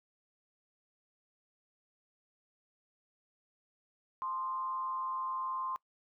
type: tone with frequency modulation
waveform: sine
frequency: 1046.5 Hz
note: C6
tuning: in tune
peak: -34 dBFS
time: 4.22-5.76 s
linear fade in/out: 0 ms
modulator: 171 Hz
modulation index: 0.39
effects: noise-tail reverb RT60 0.1 s tail -23 dB re dry